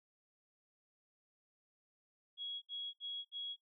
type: tone bursts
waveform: sine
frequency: 3323 Hz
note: G#7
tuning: in tune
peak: -40 dBFS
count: 4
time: 2.37-3.565 s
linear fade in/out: 50 ms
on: 250 ms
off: 65 ms
effects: noise-tail reverb RT60 0.1 s tail -20 dB re dry